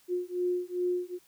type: beating tone pair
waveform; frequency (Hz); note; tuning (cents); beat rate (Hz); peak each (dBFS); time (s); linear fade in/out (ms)
sine; 356.9 / 359.4; F4 / F4; +38 / +50; 2.5; -31; 0.08-1.19; 50
effects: white hiss -63 dBFS RMS until 1.27 s